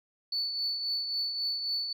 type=tone with tremolo; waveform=sine; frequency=4471 Hz; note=C#8; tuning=14 cents sharp; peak=-26 dBFS; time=0.32-1.93 s; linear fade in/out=5 ms; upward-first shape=triangle; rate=3.7 Hz; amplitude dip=55%; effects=tanh soft clip ceiling -24 dBFS